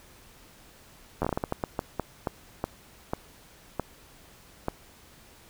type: slowing click train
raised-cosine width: 1 ms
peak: -13 dBFS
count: 17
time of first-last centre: 1.22-4.684 s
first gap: 11 ms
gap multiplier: 1.34
effects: pink hiss -54 dBFS RMS until 5.49 s